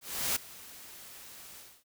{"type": "noise with ADSR envelope", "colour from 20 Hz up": "white", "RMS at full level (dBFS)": -29, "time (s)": [0.01, 1.84], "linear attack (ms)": 350, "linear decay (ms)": 8, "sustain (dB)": -20, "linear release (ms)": 270, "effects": []}